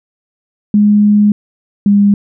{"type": "tone pair in turn", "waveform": "sine", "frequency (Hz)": [207.7, 202.6], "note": ["G#3", "G#3"], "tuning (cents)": [0, -43], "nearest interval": "unison", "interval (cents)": 43, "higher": "first", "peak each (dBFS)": -5, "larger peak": "neither", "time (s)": [[0.74, 1.32], [1.86, 2.14]], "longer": "first", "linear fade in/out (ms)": 2, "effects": []}